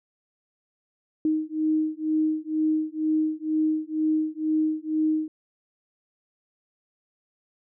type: beating tone pair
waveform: sine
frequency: 310.7 / 312.8 Hz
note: D#4 / D#4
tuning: -2 / +9 cents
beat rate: 2.1 Hz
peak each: -25 dBFS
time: 1.25-5.28 s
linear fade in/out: 2 ms
effects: none